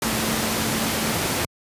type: tone in noise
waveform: sine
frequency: 220.9 Hz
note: A3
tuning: 7 cents sharp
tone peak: -28 dBFS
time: 0.03-1.17 s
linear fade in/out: 2 ms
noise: pink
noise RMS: -23 dBFS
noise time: 0.02-1.45 s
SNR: -8 dB
effects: high-pass 100 Hz 12 dB/octave + resampled to 32000 Hz